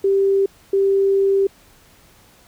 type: tone pair in turn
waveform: sine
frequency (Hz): 392 / 392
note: G4 / G4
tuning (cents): 0 / 0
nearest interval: unison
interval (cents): 0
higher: neither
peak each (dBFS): -13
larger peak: neither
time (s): 0.04-0.46 / 0.73-1.47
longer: second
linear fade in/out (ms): 5
effects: pink hiss -51 dBFS RMS until 2.47 s